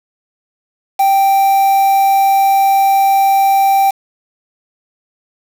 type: tone with quantisation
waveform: triangle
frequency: 783 Hz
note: G5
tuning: 2 cents flat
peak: -6 dBFS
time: 0.99-3.91 s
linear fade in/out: 10 ms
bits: 4
effects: none